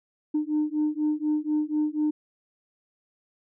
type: beating tone pair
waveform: sine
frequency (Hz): 301.1 / 305.2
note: D4 / D#4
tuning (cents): +43 / -33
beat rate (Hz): 4.1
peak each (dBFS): -25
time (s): 0.34-2.11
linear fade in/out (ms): 10
effects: tanh soft clip ceiling -18 dBFS

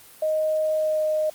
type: tone with pitch glide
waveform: sine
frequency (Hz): 623 to 618.7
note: D#5 to D#5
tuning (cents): +2 to -10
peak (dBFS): -20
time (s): 0.22-1.3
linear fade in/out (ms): 5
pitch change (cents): -12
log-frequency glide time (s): 0.74-1.02
effects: white hiss -48 dBFS RMS until 1.34 s + Opus 32 kbps

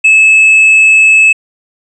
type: tone with tanh clipping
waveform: triangle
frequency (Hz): 2600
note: E7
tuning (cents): -24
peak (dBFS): -3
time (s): 0.04-1.33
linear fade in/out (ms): 10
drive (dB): 7
effects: resampled to 24000 Hz

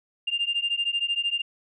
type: beating tone pair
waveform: sine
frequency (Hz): 2794 / 2807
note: F7 / F7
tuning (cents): 0 / +8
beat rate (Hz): 13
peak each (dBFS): -26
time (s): 0.27-1.42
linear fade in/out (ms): 10
effects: tanh soft clip ceiling -17 dBFS

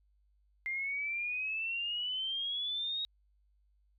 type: exponential sweep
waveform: sine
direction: up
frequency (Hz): 2093 to 3796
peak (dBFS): -33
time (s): 0.66-3.05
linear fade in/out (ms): 0
effects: added 50 Hz sine -67 dBFS peak until 3.98 s

